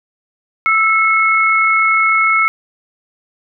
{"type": "tone pair together", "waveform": "sine", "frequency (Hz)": [1318.5, 2185], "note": ["E6", "C#7"], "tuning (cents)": [0, -26], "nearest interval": "major sixth", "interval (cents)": 874, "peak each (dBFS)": [-13, -12], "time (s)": [0.66, 2.48], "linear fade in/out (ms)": 0, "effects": []}